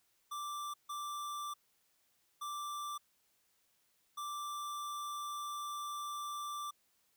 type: tone bursts at uneven times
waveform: square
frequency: 1174.7 Hz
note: D6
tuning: in tune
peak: -40 dBFS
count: 4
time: 0.31-0.74 / 0.89-1.54 / 2.41-2.98 / 4.17-6.71 s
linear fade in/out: 10 ms
effects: white hiss -75 dBFS RMS until 7.16 s